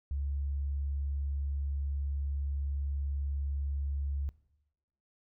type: tone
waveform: sine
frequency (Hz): 70.2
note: C#2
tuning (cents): +22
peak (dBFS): -31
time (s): 0.11-4.29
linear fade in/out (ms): 0
effects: noise-tail reverb RT60 0.9 s tail -19 dB re dry